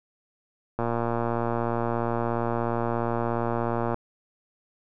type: click train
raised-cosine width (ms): 1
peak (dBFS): -13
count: 370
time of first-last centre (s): 0.79-3.944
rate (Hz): 117
effects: none